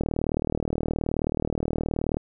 click train, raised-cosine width 2 ms, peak -12 dBFS, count 85, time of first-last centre 0.01-2.169 s, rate 38.9 Hz, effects none

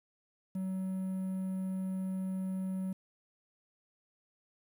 triangle tone with quantisation, 188.4 Hz, F#3, 32 cents sharp, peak -31 dBFS, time 0.55-2.93 s, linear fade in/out 5 ms, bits 10, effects none

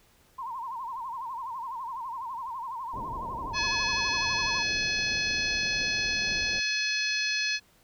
sine tone with vibrato, 987.8 Hz, B5, in tune, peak -33 dBFS, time 0.38-4.63 s, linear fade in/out 10 ms, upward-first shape sine, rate 12 Hz, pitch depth 150 cents each way
pink low-pass noise, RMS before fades -41 dBFS, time 2.93-6.6 s, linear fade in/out 5 ms, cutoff 840 Hz, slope 48 dB/octave
harmonic tone, 850 Hz, G#5, 40 cents sharp, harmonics 2 / 3 / 4 / 5 / 6 / 7, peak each -32 / -30 / -37 / -32 / -37 / -38 dBFS, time 3.53-7.6 s, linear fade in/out 50 ms
effects pink hiss -62 dBFS RMS until 7.83 s

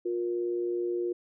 sine tone pair together, 354.8 / 473.6 Hz, F4 / A#4, +27 / +27 cents, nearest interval perfect fourth, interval 500 cents, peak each -28 / -36 dBFS, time 0.05-1.13 s, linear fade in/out 10 ms, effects none

